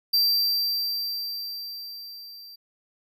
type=tone with level ramp; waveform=square; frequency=4699 Hz; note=D8; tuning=in tune; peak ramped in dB=-18 to -43 dBFS; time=0.13-2.56 s; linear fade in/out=10 ms; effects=none